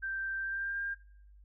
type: tone with pitch glide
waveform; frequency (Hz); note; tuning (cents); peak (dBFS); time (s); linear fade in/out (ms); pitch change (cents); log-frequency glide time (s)
sine; 1568 to 1601.9; G6 to G6; 0 to +37; -33; 0.02-0.95; 20; +37; 0.39-0.8
effects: noise-tail reverb RT60 0.7 s tail -19 dB re dry + added 50 Hz sine -54 dBFS peak until 1.44 s